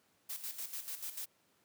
blue noise with tremolo, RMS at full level -41 dBFS, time 0.29-1.26 s, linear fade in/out 10 ms, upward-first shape square, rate 6.8 Hz, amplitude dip 65%, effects pink hiss -72 dBFS RMS until 1.64 s + high-pass 150 Hz 12 dB/octave

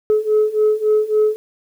sine beating tone pair, 425.9 / 429.5 Hz, G#4 / A4, +44 / -42 cents, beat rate 3.6 Hz, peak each -16 / -14 dBFS, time 0.1-1.36 s, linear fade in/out 0 ms, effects tanh soft clip ceiling -8 dBFS + 8-bit

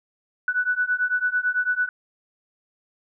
sine beating tone pair, 1480 / 1489 Hz, F#6 / F#6, 0 / +11 cents, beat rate 9 Hz, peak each -24 / -23 dBFS, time 0.48-1.89 s, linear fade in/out 2 ms, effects none

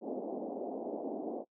pink band-pass noise, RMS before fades -39 dBFS, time 0.01-1.45 s, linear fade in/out 50 ms, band 230 to 750 Hz, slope 48 dB/octave, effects noise-tail reverb RT60 0.1 s tail -22 dB re dry

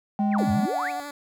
sine tone with pitch glide, 779 to 735.3 Hz, G5 to F#5, -11 to -11 cents, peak -28 dBFS, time 0.19-1 s, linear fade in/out 0 ms, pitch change -100 cents, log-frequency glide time 0.39-0.82 s
triangle tone, 207.7 Hz, G#3, in tune, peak -19 dBFS, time 0.19-0.66 s, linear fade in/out 10 ms
sine exponential two-way sweep, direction down then up, 2787 to 84.3 to 2787 Hz, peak -26 dBFS, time 0.31-0.92 s, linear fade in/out 50 ms, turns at 0.51 s
10% pulse tone with vibrato, 288.1 Hz, D4, 33 cents flat, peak -26 dBFS, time 0.38-1.11 s, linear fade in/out 5 ms, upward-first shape triangle, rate 12 Hz, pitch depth 27 cents each way
effects none

